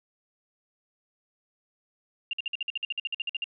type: tone bursts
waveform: sine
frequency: 2794 Hz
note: F7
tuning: in tune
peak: -27 dBFS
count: 16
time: 2.31-3.442 s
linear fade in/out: 2 ms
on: 22 ms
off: 52 ms
effects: none